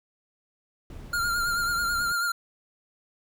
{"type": "noise", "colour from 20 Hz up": "brown", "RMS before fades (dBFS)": -40, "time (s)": [0.9, 2.12], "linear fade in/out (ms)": 2}
{"type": "tone with vibrato", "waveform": "square", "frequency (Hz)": 1401, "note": "F6", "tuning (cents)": 5, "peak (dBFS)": -25, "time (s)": [1.13, 2.32], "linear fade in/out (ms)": 5, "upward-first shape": "sine", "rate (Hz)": 9.2, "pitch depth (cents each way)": 38}
{"effects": []}